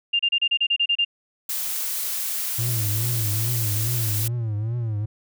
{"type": "tone bursts", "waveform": "sine", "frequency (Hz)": 2800, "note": "F7", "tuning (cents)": 4, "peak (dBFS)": -17, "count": 10, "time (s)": [0.13, 1.049], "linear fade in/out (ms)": 10, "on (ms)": 64, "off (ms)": 31}
{"type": "noise", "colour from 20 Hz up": "blue", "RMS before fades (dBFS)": -27, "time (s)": [1.49, 4.28], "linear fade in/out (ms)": 5}
{"type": "tone with vibrato", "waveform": "triangle", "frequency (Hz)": 112, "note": "A2", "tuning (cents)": 31, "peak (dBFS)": -21, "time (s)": [2.58, 5.06], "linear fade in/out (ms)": 10, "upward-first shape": "triangle", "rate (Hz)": 2.4, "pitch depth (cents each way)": 160}
{"effects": []}